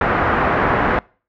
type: low-pass noise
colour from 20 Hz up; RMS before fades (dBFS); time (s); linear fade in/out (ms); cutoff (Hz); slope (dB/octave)
white; -17; 0.01-0.99; 2; 1600; 24
effects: noise-tail reverb RT60 0.4 s tail -25 dB re dry